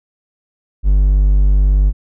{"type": "tone", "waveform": "triangle", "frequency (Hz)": 49.19, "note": "G1", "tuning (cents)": 7, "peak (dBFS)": -6, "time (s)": [0.83, 1.93], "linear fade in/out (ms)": 50, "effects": []}